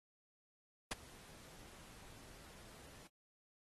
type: noise with ADSR envelope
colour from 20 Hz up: pink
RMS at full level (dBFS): -36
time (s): 0.91-3.08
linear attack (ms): 6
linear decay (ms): 22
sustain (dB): -23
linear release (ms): 17
effects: AAC 32 kbps